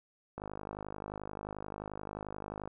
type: click train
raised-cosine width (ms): 1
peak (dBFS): -26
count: 119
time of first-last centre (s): 0.38-2.676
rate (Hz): 51.4
effects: none